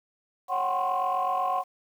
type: tone cluster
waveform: sine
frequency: 550 / 738 / 777 / 1036 / 1084 Hz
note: C#5 / F#5 / G5 / C6 / C#6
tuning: -14 / -5 / -16 / -17 / -39 cents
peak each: -35 / -26 / -35 / -30 / -29 dBFS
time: 0.48-1.64 s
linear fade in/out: 50 ms
effects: tanh soft clip ceiling -18 dBFS + 9-bit